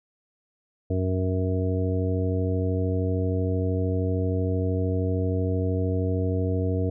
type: harmonic tone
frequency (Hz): 93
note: F#2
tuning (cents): +9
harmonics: 1 / 2 / 3 / 4 / 5 / 7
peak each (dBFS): -24 / -33 / -30 / -36 / -30 / -36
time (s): 0.9-6.9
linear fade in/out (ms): 5
effects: none

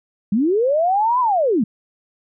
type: linear two-way sweep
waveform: sine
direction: up then down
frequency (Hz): 187.1 to 1028 to 187.1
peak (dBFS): -14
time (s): 0.32-1.64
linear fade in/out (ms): 5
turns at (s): 1.2
effects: none

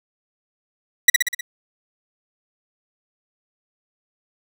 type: tone with echo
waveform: sawtooth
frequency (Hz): 1946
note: B6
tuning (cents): -26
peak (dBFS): -3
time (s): 1.08-1.1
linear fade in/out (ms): 5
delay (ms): 62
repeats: 5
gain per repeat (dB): -4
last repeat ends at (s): 1.41
effects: none

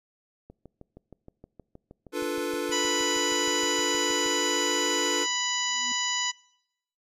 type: click train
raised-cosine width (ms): 2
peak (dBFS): -32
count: 25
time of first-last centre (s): 0.5-4.262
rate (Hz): 6.38
type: chord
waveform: square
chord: B half-diminished seventh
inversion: first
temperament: equal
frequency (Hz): 293.7 / 349.2 / 440 / 493.9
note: D4 / F4 / A4 / B4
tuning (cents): 0 / 0 / 0 / 0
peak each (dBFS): -34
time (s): 2.12-5.27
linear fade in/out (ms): 50
type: harmonic tone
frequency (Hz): 987.8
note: B5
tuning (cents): 0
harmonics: 1 / 2 / 3 / 4 / 5 / 6 / 7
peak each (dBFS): -34 / -33 / -31 / -36 / -36 / -36 / -31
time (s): 2.71-6.32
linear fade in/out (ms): 20
type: tone with exponential growth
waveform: sine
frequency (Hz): 246.9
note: B3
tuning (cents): 0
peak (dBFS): -38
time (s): 5.56-5.92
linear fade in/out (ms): 0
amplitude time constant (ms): 77
effects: noise-tail reverb RT60 0.8 s tail -24 dB re dry + resampled to 32000 Hz

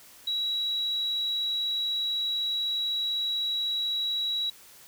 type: tone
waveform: sine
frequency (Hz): 3888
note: B7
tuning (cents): -28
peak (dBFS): -26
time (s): 0.27-4.5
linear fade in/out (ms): 5
effects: white hiss -52 dBFS RMS until 4.87 s

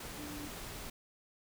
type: tone in noise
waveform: sine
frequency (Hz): 294.9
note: D4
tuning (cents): +7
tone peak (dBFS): -44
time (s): 0.18-0.48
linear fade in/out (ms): 5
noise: pink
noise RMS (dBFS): -45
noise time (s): 0-0.9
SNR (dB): -2
effects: none

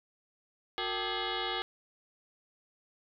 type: tone with frequency modulation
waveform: sine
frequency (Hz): 1287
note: E6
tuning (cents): -42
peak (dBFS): -31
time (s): 0.78-1.62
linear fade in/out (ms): 0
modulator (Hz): 413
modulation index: 6.2
effects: none

